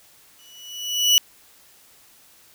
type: tone with exponential growth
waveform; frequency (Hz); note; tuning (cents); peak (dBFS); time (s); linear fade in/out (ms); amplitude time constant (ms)
30% pulse; 2948; F#7; -7; -8; 0.39-1.18; 0; 170
effects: white hiss -53 dBFS RMS until 2.54 s